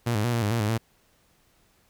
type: tone with pitch steps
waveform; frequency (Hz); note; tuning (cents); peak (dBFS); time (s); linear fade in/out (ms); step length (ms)
sawtooth; 118.5 / 105.2 / 120.4 / 117 / 103.4 / 116.9 / 105 / 113.6; A#2 / G#2 / B2 / A#2 / G#2 / A#2 / G#2 / A#2; +29 / +23 / -44 / +7 / -7 / +5 / +19 / -44; -19; 0.06-0.78; 10; 90
effects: pink hiss -64 dBFS RMS until 1.89 s